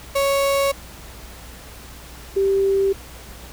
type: tone pair in turn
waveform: 35% pulse / sine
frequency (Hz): 554.4 / 390.9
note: C#5 / G4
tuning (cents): 0 / -5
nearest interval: tritone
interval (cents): 605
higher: first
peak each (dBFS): -15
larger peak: neither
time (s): 0.15-0.72 / 2.36-2.93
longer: neither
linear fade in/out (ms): 10
effects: added 60 Hz sine -41 dBFS peak until 3.52 s + pink hiss -41 dBFS RMS until 3.52 s